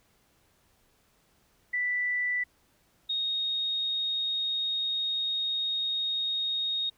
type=tone pair in turn; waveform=sine; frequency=1975.5 / 3729 Hz; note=B6 / A#7; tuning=0 / 0 cents; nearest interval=major seventh; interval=1100 cents; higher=second; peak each=-26 / -27 dBFS; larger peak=first; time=1.73-2.44 / 3.09-6.9 s; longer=second; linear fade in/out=10 ms; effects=pink hiss -67 dBFS RMS until 6.97 s

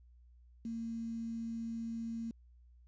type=tone with quantisation; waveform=sine; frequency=228.8 Hz; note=A#3; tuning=32 cents flat; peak=-37 dBFS; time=0.65-2.31 s; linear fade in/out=2 ms; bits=10; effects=added 60 Hz sine -58 dBFS peak until 2.87 s + resampled to 16000 Hz

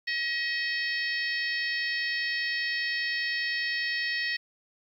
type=harmonic tone with a mistuned harmonic; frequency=635 Hz; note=D#5; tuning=35 cents sharp; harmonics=3 / 4 / 5 / 6 / 7 / 8; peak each=-29 / -36 / -41 / -41 / -36 / -39 dBFS; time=0.07-4.37 s; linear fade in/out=10 ms; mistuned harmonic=8; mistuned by=+75 cents; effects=10-bit

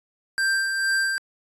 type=tone with tremolo; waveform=square; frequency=1577 Hz; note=G6; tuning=10 cents sharp; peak=-20 dBFS; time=0.38-1.18 s; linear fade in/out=0 ms; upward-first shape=sine; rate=2.2 Hz; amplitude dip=40%; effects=resampled to 24000 Hz

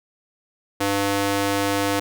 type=tone with high-pass filter; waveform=square; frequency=100 Hz; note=G2; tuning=35 cents sharp; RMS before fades=-22 dBFS; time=0.8-2 s; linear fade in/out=10 ms; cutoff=320 Hz; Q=0.75; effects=none

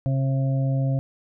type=harmonic tone; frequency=134.4 Hz; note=C3; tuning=47 cents sharp; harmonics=1 / 2 / 4 / 5; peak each=-20 / -31 / -34 / -37 dBFS; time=0.06-0.99 s; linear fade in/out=0 ms; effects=none

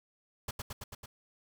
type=noise with echo; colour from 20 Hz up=pink; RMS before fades=-37 dBFS; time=0.48-0.51 s; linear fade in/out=5 ms; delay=110 ms; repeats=5; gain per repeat=-2 dB; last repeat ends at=1.06 s; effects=none

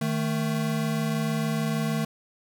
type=tone pair together; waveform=square; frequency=155.56 / 222.1 Hz; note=D#3 / A3; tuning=0 / +16 cents; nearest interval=tritone; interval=616 cents; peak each=-28 dBFS; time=0.01-2.05 s; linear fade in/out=5 ms; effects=none

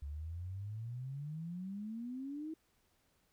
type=exponential sweep; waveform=sine; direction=up; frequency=69.3 to 323.7 Hz; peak=-40 dBFS; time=0.02-2.54 s; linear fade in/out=5 ms; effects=pink hiss -75 dBFS RMS until 3.32 s

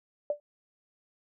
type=tone with exponential decay; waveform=sine; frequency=587.3 Hz; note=D5; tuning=in tune; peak=-22 dBFS; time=0.3-0.4 s; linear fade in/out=2 ms; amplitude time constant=21 ms; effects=none

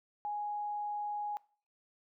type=tone; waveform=sine; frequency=830.6 Hz; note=G#5; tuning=in tune; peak=-34 dBFS; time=0.25-1.37 s; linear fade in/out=0 ms; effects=noise-tail reverb RT60 0.4 s tail -21 dB re dry

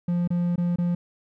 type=tone with dropouts; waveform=triangle; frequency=174.61 Hz; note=F3; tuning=in tune; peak=-19 dBFS; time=0.08-0.95 s; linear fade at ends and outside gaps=5 ms; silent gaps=0.276-0.304 / 0.559-0.579 / 0.76-0.784 s; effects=none

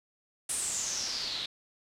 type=noise with low-pass filter sweep; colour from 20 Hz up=white; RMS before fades=-34 dBFS; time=0.49-1.46 s; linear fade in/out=5 ms; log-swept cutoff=9400 to 3700 Hz; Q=6.7; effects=none

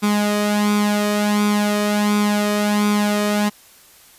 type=tone with flanger; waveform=sawtooth; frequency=207.7 Hz; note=G#3; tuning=in tune; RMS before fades=-18 dBFS; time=0.02-3.5 s; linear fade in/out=20 ms; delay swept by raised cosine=0.84 to 1.66 ms; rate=1.4 Hz; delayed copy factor=+0.65; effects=white hiss -48 dBFS RMS until 4.18 s + resampled to 32000 Hz

